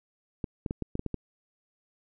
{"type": "clicks", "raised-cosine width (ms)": 3, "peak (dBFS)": -18, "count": 8, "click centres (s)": [0.442, 0.662, 0.709, 0.823, 0.954, 0.994, 1.063, 1.143], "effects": []}